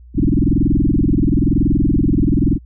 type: tone with frequency modulation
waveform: sine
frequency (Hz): 161.6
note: E3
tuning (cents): -34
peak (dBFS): -11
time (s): 0.14-2.59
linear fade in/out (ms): 50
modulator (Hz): 21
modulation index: 7.4
effects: added 60 Hz sine -38 dBFS peak until 2.65 s